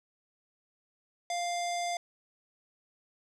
square tone with low-pass filter, 698.5 Hz, F5, in tune, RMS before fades -33 dBFS, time 1.3-1.97 s, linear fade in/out 2 ms, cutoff 7100 Hz, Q 2, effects none

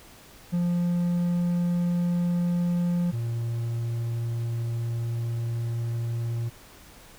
triangle tone pair in turn, 174.61 / 116.76 Hz, F3 / A#2, 0 / +3 cents, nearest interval perfect fifth, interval 697 cents, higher first, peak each -20 / -24 dBFS, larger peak first, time 0.52-3.12 / 3.12-6.5 s, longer second, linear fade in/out 20 ms, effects pink hiss -50 dBFS RMS until 7.18 s

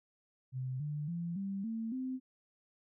sine tone with pitch steps, 129.3 / 148.53 / 170.61 / 195.98 / 225.1 / 258.6 Hz, C3 / D3 / F3 / G3 / A3 / C4, -20 / +20 / -40 / 0 / +40 / -20 cents, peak -35 dBFS, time 0.52-2.2 s, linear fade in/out 50 ms, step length 280 ms, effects none

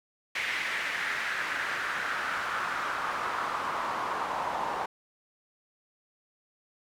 pink noise with band-pass filter sweep, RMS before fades -32 dBFS, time 0.35-4.86 s, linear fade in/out 5 ms, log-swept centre 2100 to 880 Hz, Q 3, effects none

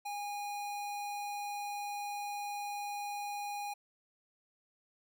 square tone, 819 Hz, G#5, 24 cents flat, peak -38 dBFS, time 0.05-3.74 s, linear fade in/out 10 ms, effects none

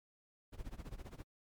brown noise with tremolo, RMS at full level -44 dBFS, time 0.52-1.24 s, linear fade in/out 20 ms, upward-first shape sine, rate 15 Hz, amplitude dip 90%, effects MP3 96 kbps

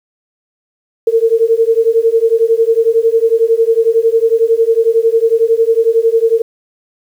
sine beating tone pair, 449.6 / 460.6 Hz, A4 / A#4, +37 / -21 cents, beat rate 11 Hz, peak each -11 dBFS, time 1.07-6.42 s, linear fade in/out 5 ms, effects 7-bit

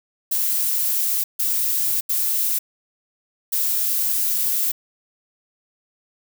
violet noise bursts at uneven times, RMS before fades -21 dBFS, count 4, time 0.31-1.24 / 1.39-2.01 / 2.09-2.59 / 3.52-4.72 s, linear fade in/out 10 ms, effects none

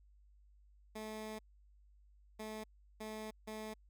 15% pulse tone bursts at uneven times, 216.8 Hz, A3, 25 cents flat, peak -37 dBFS, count 4, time 0.95-1.39 / 2.39-2.64 / 3-3.31 / 3.47-3.74 s, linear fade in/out 10 ms, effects added 50 Hz sine -62 dBFS peak until 3.89 s

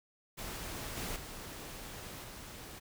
pink noise with level steps, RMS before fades -42 / -39 / -46 / -48 dBFS, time 0.37-2.8 s, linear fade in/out 20 ms, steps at 0.97 / 1.16 / 2.24 s, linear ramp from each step 2 ms, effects none

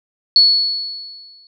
sine tone with exponential decay, 4400 Hz, C#8, 14 cents flat, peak -5 dBFS, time 0.36-1.47 s, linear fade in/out 1 ms, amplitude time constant 240 ms, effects none

